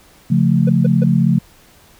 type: chord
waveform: sine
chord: Db augmented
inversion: none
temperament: equal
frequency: 138.59 / 174.61 / 220 Hz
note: Db3 / F3 / A3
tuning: 0 / 0 / 0 cents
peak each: -15 / -14 / -16 dBFS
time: 0.3-1.39 s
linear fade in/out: 10 ms
type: tone bursts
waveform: triangle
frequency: 494.5 Hz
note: B4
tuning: 2 cents sharp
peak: -17 dBFS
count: 3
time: 0.67-1.039 s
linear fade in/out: 5 ms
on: 23 ms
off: 150 ms
effects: pink hiss -48 dBFS RMS until 1.99 s